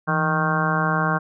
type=harmonic tone with a mistuned harmonic; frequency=155.7 Hz; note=D#3; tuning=2 cents sharp; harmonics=1 / 2 / 3 / 4 / 5 / 6 / 7 / 8 / 9 / 10; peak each=-23 / -32 / -32 / -30 / -28 / -33 / -25 / -32 / -27 / -27 dBFS; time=0.07-1.19 s; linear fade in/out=20 ms; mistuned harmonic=1; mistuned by=+96 cents; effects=none